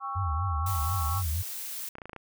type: chord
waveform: sine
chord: C# diminished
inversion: second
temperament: just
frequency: 798.3 / 1108.7 / 1330.5 Hz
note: G5 / C#6 / E6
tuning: +31 / 0 / +16 cents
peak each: -38 / -33 / -38 dBFS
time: 0-1.23 s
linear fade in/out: 50 ms
type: tone with vibrato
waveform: sine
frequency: 85.2 Hz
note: F2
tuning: 42 cents flat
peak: -27 dBFS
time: 0.15-1.43 s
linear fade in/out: 20 ms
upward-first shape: triangle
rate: 4.1 Hz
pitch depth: 270 cents each way
type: noise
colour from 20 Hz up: blue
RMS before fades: -37 dBFS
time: 0.66-1.89 s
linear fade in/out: 5 ms
type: clicks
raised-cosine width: 0.5 ms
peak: -26 dBFS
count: 7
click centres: 1.954 / 1.984 / 2.018 / 2.056 / 2.095 / 2.132 / 2.163 s
effects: none